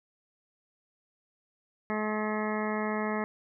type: harmonic tone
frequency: 213.7 Hz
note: G#3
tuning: 50 cents sharp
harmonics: 1 / 2 / 3 / 4 / 5 / 6 / 8 / 9 / 10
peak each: -32 / -35 / -37 / -38 / -39 / -40 / -41 / -42 / -42 dBFS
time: 1.9-3.24 s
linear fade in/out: 0 ms
effects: none